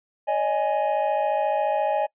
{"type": "chord", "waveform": "triangle", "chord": "C# suspended second", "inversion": "none", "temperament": "equal with one note detuned", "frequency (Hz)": [568, 622.3, 830.6], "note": ["C#5", "D#5", "G#5"], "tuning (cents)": [42, 0, 0], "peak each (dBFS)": [-25, -23, -22], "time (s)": [0.27, 2.07], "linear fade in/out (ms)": 20, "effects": ["noise-tail reverb RT60 0.1 s tail -22 dB re dry", "resampled to 8000 Hz"]}